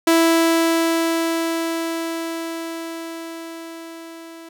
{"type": "tone with level ramp", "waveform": "sawtooth", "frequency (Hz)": 330, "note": "E4", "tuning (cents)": 2, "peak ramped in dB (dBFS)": [-8, -33], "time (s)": [0.07, 4.49], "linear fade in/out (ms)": 5, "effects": []}